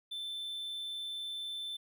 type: tone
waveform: triangle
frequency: 3536 Hz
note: A7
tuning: 8 cents sharp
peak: -36 dBFS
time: 0.11-1.77 s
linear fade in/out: 10 ms
effects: none